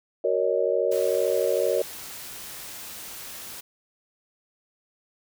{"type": "chord", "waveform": "sine", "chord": "D# minor seventh", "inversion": "first", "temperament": "just", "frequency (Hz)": [373.4, 466.7, 560, 622.3], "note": ["F#4", "A#4", "C#5", "D#5"], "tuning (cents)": [16, 2, 18, 0], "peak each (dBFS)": [-28, -25, -25, -28], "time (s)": [0.24, 1.82], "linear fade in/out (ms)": 5}
{"type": "noise", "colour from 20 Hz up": "white", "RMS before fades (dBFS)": -39, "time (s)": [0.91, 3.61], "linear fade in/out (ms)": 10}
{"effects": []}